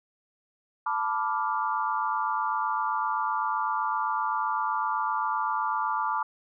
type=chord; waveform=sine; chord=B half-diminished seventh; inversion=third; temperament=equal; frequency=880 / 987.8 / 1174.7 / 1396.9 Hz; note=A5 / B5 / D6 / F6; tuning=0 / 0 / 0 / 0 cents; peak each=-30 / -31 / -29 / -35 dBFS; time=0.86-6.23 s; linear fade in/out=5 ms; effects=none